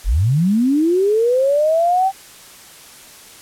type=linear sweep; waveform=sine; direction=up; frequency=32.77 to 784 Hz; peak=-12 dBFS; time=0.04-2.12 s; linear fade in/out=50 ms; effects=white hiss -41 dBFS RMS until 3.41 s + low-pass 12000 Hz 12 dB/octave